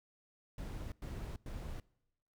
brown noise bursts, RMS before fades -43 dBFS, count 3, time 0.58-1.8 s, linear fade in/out 2 ms, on 340 ms, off 100 ms, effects noise-tail reverb RT60 0.9 s tail -24 dB re dry

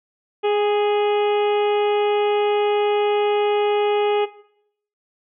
harmonic tone with a mistuned harmonic, 415.3 Hz, G#4, in tune, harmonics 1 / 2 / 3 / 4 / 5 / 6 / 7 / 8, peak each -17 / -24 / -33 / -40 / -38 / -34 / -36 / -40 dBFS, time 0.43-4.26 s, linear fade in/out 20 ms, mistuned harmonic 2, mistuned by -16 cents, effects noise-tail reverb RT60 0.7 s tail -17 dB re dry

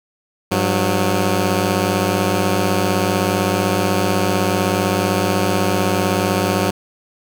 10% pulse tone pair together, 99.33 / 182.8 Hz, G2 / F#3, +23 / -21 cents, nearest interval major seventh, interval 1056 cents, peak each -10 dBFS, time 0.51-6.71 s, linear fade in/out 10 ms, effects none

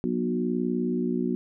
harmonic tone with a mistuned harmonic, 60.7 Hz, B1, 29 cents flat, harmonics 3 / 4 / 5 / 6, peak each -30 / -27 / -33 / -30 dBFS, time 0.04-1.35 s, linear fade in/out 0 ms, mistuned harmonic 3, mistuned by +16 cents, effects none

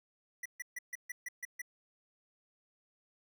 square tone bursts, 1960 Hz, B6, 14 cents flat, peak -39 dBFS, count 8, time 0.43-1.618 s, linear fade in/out 5 ms, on 26 ms, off 140 ms, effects none

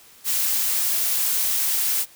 blue noise, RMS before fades -22 dBFS, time 0.24-2.06 s, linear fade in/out 50 ms, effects white hiss -50 dBFS RMS until 2.15 s

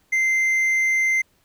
sine tone with hard clipping, 2081 Hz, C7, 10 cents flat, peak -18 dBFS, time 0.12-1.22 s, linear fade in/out 10 ms, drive 3 dB, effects pink hiss -63 dBFS RMS until 1.44 s

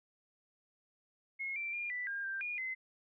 sine tone with pitch steps, 2165 / 2348 / 2409 / 1978 / 1609 / 1577 / 2436 / 2052 Hz, C#7 / D7 / D7 / B6 / G6 / G6 / D#7 / C7, -41 / -1 / +43 / +2 / +45 / +10 / -37 / -34 cents, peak -36 dBFS, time 1.39-2.75 s, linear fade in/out 20 ms, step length 170 ms, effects none

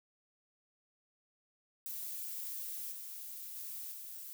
violet noise with level steps, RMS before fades -42 / -46 / -44 / -47 dBFS, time 1.86-4.33 s, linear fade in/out 0 ms, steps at 2.91 / 3.55 / 3.91 s, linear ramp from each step 20 ms, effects none

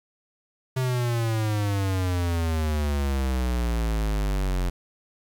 square exponential sweep, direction down, 130.81 to 44.26 Hz, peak -23 dBFS, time 0.76-4.7 s, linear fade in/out 10 ms, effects 9-bit

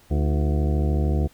harmonic tone with a mistuned harmonic, 73.42 Hz, D2, in tune, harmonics 1 / 2 / 3 / 4 / 5 / 6 / 7 / 9 / 10, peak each -20 / -26 / -30 / -32 / -34 / -36 / -37 / -39 / -40 dBFS, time 0.1-1.28 s, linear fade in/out 20 ms, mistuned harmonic 4, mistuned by +110 cents, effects pink hiss -55 dBFS RMS until 1.33 s

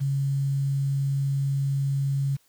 sine tone with quantisation, 138.1 Hz, C#3, 6 cents flat, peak -22 dBFS, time 0-2.37 s, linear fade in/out 20 ms, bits 8, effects white hiss -64 dBFS RMS until 2.48 s

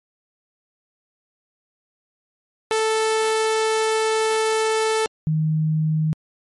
sawtooth / sine tone pair in turn, 440 / 156.28 Hz, A4 / D#3, 0 / +8 cents, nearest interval octave + tritone, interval 1792 cents, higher first, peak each -14 / -17 dBFS, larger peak first, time 2.71-5.06 / 5.27-6.13 s, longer first, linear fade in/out 0 ms, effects MP3 48 kbps

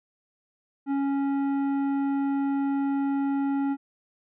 sine tone with tanh clipping, 277.2 Hz, C#4, in tune, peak -25 dBFS, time 0.86-3.77 s, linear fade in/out 50 ms, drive 11 dB, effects none

